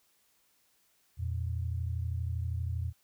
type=tone pair together; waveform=sine; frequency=84.3 / 116.87 Hz; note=E2 / A#2; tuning=+39 / +5 cents; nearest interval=tritone; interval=566 cents; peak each=-32 / -36 dBFS; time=1.17-2.93 s; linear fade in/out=50 ms; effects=white hiss -70 dBFS RMS until 3.03 s